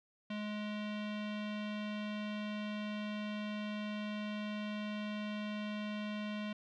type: tone with low-pass filter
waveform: square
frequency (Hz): 210.1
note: G#3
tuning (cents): +20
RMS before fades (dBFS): -40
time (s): 0.3-6.53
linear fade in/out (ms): 5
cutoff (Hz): 3100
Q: 2.4
effects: none